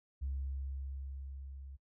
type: tone with level ramp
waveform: sine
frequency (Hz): 67.9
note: C#2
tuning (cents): -35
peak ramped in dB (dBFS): -33 to -46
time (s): 0.21-1.77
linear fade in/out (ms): 20
effects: noise-tail reverb RT60 0.1 s tail -24 dB re dry + tanh soft clip ceiling -31 dBFS